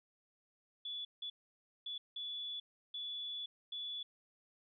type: tone bursts at uneven times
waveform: sine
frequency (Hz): 3436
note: A7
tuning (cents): -42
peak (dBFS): -40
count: 6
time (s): 0.85-1.05 / 1.22-1.3 / 1.86-1.98 / 2.16-2.6 / 2.94-3.46 / 3.72-4.03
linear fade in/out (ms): 5
effects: none